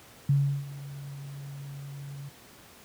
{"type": "tone with ADSR envelope", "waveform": "sine", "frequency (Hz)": 140.3, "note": "C#3", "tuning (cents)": 21, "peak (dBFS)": -18, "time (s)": [0.29, 2.3], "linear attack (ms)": 4, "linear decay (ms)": 350, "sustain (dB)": -19, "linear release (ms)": 21, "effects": ["pink hiss -52 dBFS RMS until 2.84 s", "high-pass 80 Hz 12 dB/octave"]}